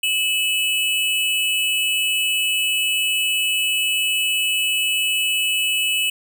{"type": "tone pair together", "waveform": "square", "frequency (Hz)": [2601, 2960], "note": ["E7", "F#7"], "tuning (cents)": [-24, 0], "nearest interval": "major second", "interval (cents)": 224, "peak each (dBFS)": [-22, -21], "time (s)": [0.03, 6.1], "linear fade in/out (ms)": 5, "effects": []}